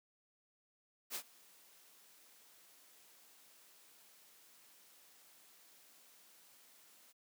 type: noise with ADSR envelope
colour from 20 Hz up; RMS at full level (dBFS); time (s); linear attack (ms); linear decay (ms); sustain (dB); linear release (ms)
white; -40; 1.1-7.13; 50; 75; -24; 23
effects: high-pass 200 Hz 12 dB/octave